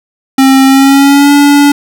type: tone with pitch glide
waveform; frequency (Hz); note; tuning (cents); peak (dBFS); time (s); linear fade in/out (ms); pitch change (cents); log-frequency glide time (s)
square; 267.3 to 286.5; C4 to D4; +37 to -43; -3; 0.38-1.72; 5; +120; 0.66-1.32
effects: none